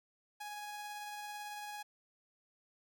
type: tone with tremolo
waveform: sawtooth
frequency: 832 Hz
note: G#5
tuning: 3 cents sharp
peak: -38 dBFS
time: 0.4-1.83 s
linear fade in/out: 10 ms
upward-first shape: triangle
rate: 18 Hz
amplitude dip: 25%
effects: none